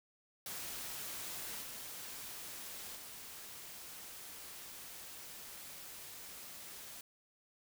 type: noise with level steps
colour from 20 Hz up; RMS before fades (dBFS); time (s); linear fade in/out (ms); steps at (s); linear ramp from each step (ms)
white; -44 / -47 / -50; 0.46-7.01; 2; 1.61 / 2.95; 20
effects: none